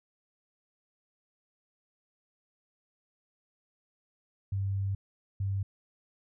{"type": "tone bursts at uneven times", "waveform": "sine", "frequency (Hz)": 98, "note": "G2", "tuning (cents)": 0, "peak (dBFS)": -28, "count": 2, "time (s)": [[4.52, 4.95], [5.4, 5.63]], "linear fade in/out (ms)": 5, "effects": []}